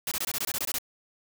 white noise bursts, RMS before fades -30 dBFS, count 11, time 0.07-0.785 s, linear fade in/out 2 ms, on 45 ms, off 22 ms, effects none

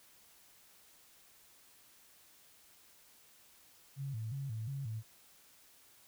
sine tone with vibrato, 123.47 Hz, B2, in tune, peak -37 dBFS, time 3.96-5.03 s, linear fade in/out 50 ms, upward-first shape square, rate 2.8 Hz, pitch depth 190 cents each way, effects white hiss -63 dBFS RMS until 6.07 s

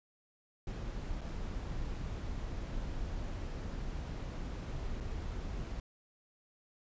brown noise with dropouts, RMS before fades -39 dBFS, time 0.67-5.8 s, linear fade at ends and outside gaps 2 ms, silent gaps 1.21-1.214 / 5.003-5.007 s, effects resampled to 16000 Hz

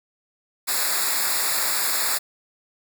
white noise with comb filter, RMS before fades -23 dBFS, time 0.67-2.19 s, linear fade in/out 20 ms, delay 0.33 ms, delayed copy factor -1, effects none

